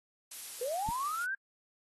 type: noise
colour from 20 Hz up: blue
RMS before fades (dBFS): -42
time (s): 0.31-1.25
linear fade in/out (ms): 5
type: linear sweep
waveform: sine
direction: up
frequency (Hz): 466.2 to 1620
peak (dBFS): -32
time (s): 0.61-1.35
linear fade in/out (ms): 5
type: click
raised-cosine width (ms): 5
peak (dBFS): -27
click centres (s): 0.889
effects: AAC 32 kbps